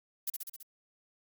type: noise with echo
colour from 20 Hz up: violet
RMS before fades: -33 dBFS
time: 0.27-0.3 s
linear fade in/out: 5 ms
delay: 66 ms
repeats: 5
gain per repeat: -3 dB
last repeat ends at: 0.63 s
effects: Opus 48 kbps